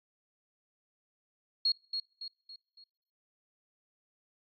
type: tone with echo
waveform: sine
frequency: 4300 Hz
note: C8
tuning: 47 cents sharp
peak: -24 dBFS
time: 1.65-1.72 s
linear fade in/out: 5 ms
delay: 280 ms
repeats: 4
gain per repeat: -7 dB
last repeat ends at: 2.84 s
effects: noise-tail reverb RT60 0.7 s tail -25 dB re dry + MP3 32 kbps